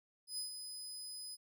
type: tone with ADSR envelope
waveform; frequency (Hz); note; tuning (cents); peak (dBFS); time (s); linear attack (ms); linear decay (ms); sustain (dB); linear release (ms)
25% pulse; 5010; D#8; +11; -33; 0.27-1.37; 110; 120; -7; 34
effects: none